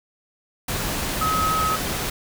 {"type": "tone in noise", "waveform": "sine", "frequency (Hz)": 1277, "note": "D#6", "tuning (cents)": 45, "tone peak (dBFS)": -20, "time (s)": [1.21, 1.76], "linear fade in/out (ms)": 5, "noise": "pink", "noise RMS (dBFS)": -26, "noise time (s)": [0.68, 2.1], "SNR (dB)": 3, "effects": []}